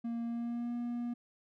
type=tone with pitch glide; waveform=triangle; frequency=233.1 to 239.4 Hz; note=A#3 to A#3; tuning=0 to +46 cents; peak=-32 dBFS; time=0.04-1.14 s; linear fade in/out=10 ms; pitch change=+46 cents; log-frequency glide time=0.24-0.74 s; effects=none